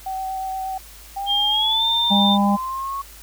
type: tone with vibrato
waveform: sine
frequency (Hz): 762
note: G5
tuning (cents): -49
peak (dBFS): -24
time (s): 0.06-0.78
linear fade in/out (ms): 5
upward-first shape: sine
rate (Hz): 8.4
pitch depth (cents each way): 11
type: linear sweep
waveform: sine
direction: up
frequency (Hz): 784 to 1109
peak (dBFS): -24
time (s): 1.16-3.02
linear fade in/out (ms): 10
type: tone with pitch glide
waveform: sine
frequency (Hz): 3200 to 3592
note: G7 to A7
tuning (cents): +35 to +35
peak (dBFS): -17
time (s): 1.26-2.38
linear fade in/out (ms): 50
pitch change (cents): +200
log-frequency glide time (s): 1.5-1.84
type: harmonic tone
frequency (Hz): 201.3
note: G3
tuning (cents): +46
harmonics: 1 / 3 / 4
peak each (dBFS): -16 / -29 / -21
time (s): 2.1-2.57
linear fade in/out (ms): 20
effects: added 52 Hz sine -44 dBFS peak until 3.22 s + white hiss -44 dBFS RMS until 3.22 s